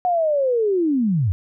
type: linear sweep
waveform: sine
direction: down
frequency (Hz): 734 to 82.41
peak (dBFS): -16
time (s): 0.05-1.32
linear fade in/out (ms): 0
effects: none